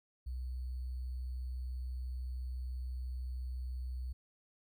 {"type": "tone with sample-and-hold", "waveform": "sine", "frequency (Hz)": 63, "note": "B1", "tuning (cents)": 35, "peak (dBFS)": -37, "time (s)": [0.26, 4.13], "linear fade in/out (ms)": 10, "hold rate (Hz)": 4410, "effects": []}